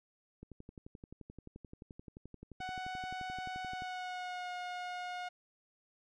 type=click train; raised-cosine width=3 ms; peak=-36 dBFS; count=40; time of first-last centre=0.43-3.821 s; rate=11.5 Hz
type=tone with pitch glide; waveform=sawtooth; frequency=743 to 719.8 Hz; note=F#5 to F#5; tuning=+7 to -48 cents; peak=-35 dBFS; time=2.6-5.29 s; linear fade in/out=10 ms; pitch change=-55 cents; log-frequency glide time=3.66-4.52 s
effects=low-pass 4000 Hz 12 dB/octave